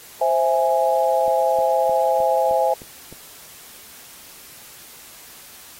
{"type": "chord", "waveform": "sine", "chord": "C augmented", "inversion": "none", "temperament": "equal", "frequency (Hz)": [523.3, 659.3, 830.6], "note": ["C5", "E5", "G#5"], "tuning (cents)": [0, 0, 0], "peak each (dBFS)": -20, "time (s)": [0.21, 2.74], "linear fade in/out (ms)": 5}
{"type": "click train", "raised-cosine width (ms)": 2, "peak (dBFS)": -27, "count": 7, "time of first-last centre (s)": [1.28, 3.126], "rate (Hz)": 3.25}
{"effects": ["white hiss -43 dBFS RMS until 5.79 s", "AAC 48 kbps"]}